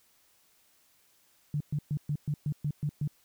sine tone bursts, 147.5 Hz, D3, 8 cents sharp, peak -27 dBFS, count 9, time 1.54-3.076 s, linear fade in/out 2 ms, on 64 ms, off 120 ms, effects white hiss -66 dBFS RMS until 3.24 s

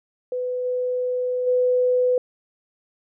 sine tone with level steps, 499.9 Hz, B4, 21 cents sharp, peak -23 / -21 / -16 dBFS, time 0.32-2.18 s, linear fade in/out 2 ms, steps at 0.64 / 1.46 s, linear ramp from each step 20 ms, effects none

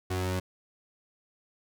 sawtooth tone pair together, 92.5 / 184.48 Hz, F#2 / F#3, 0 / -5 cents, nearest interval octave, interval 1195 cents, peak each -25 / -28 dBFS, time 0.1-0.4 s, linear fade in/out 10 ms, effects none

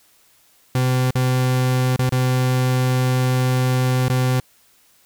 40% pulse tone with dropouts, 127.7 Hz, C3, 42 cents flat, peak -15 dBFS, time 0.75-4.4 s, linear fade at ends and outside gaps 2 ms, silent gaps 1.107-1.153 / 1.962-1.991 / 2.093-2.122 / 4.083-4.098 s, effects white hiss -56 dBFS RMS until 5.05 s

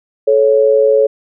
sine tone pair together, 433.8 / 554.4 Hz, A4 / C#5, -25 / 0 cents, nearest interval major third, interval 425 cents, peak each -10 dBFS, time 0.27-1.07 s, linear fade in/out 10 ms, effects none

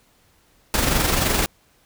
pink noise with amplitude modulation, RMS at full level -18 dBFS, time 0.74-1.46 s, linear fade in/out 0 ms, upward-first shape sine, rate 23.3 Hz, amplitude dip 45%, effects pink hiss -59 dBFS RMS until 1.85 s

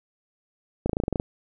clicks, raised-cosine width 2 ms, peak -11 dBFS, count 10, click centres 0.86 / 0.895 / 0.932 / 0.969 / 1.001 / 1.037 / 1.081 / 1.127 / 1.158 / 1.199 s, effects none

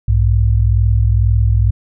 sine tone pair together, 61.74 / 103.83 Hz, B1 / G#2, 0 / 0 cents, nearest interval major sixth, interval 900 cents, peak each -12 dBFS, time 0.08-1.71 s, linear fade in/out 5 ms, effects none

